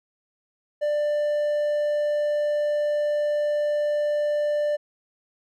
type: tone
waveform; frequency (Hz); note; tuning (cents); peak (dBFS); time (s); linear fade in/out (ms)
triangle; 592; D5; +14; -19; 0.81-4.77; 20
effects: none